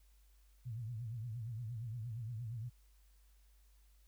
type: tone with vibrato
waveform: sine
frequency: 115.4 Hz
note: A#2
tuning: 17 cents flat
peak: -40 dBFS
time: 0.65-2.7 s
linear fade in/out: 20 ms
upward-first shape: triangle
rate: 8.6 Hz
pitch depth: 170 cents each way
effects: added 50 Hz sine -63 dBFS peak until 4.07 s + white hiss -75 dBFS RMS until 4.07 s